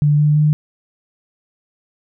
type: tone with pitch steps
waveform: sine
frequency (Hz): 147.5 / 149.3 / 151.12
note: D3 / D3 / D3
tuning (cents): +8 / +29 / +50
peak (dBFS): -10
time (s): 0.02-0.53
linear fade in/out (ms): 0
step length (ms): 170
effects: none